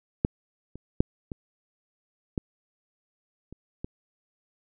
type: clicks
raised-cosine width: 3 ms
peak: -8 / -27 / -6 / -21 / -14 / -29 / -20 dBFS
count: 7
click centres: 0.249 / 0.756 / 1.005 / 1.318 / 2.378 / 3.526 / 3.845 s
effects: none